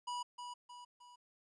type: tone with echo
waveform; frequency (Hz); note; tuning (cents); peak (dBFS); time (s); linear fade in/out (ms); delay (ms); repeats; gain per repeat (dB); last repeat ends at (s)
square; 976; B5; -21; -39; 0.07-0.23; 10; 310; 3; -6; 1.16
effects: resampled to 22050 Hz + 13-bit